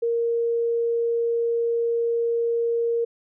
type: tone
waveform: sine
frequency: 466.2 Hz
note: A#4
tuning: in tune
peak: -20 dBFS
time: 0.02-3.05 s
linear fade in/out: 10 ms
effects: none